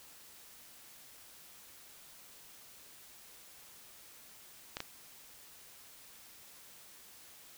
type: clicks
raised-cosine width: 0.2 ms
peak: -20 dBFS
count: 2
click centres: 4.769 / 4.804 s
effects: white hiss -56 dBFS RMS until 7.57 s